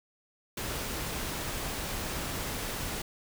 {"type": "noise", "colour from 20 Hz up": "pink", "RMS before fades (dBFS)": -35, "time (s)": [0.57, 3.02], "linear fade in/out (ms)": 5, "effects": []}